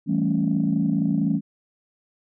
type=chord; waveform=sine; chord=A dominant seventh; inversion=second; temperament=equal; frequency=164.81 / 196 / 220 / 277.2 Hz; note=E3 / G3 / A3 / C#4; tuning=0 / 0 / 0 / 0 cents; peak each=-24 dBFS; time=0.06-1.41 s; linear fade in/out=50 ms; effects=tanh soft clip ceiling -11 dBFS